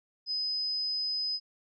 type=tone; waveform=sine; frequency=5030 Hz; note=D#8; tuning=18 cents sharp; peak=-29 dBFS; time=0.26-1.4 s; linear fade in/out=50 ms; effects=none